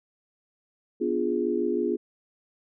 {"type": "chord", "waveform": "sine", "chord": "B diminished seventh", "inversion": "none", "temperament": "equal", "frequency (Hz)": [246.9, 293.7, 349.2, 415.3], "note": ["B3", "D4", "F4", "Ab4"], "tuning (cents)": [0, 0, 0, 0], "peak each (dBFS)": [-30, -32, -27, -28], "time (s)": [1, 1.97], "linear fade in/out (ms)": 20, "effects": []}